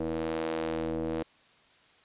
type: ring-modulated tone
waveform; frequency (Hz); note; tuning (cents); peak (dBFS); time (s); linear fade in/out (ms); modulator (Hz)
sawtooth; 80.7; E2; -36; -23; 0-1.23; 5; 403
effects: white hiss -61 dBFS RMS until 2.04 s + resampled to 8000 Hz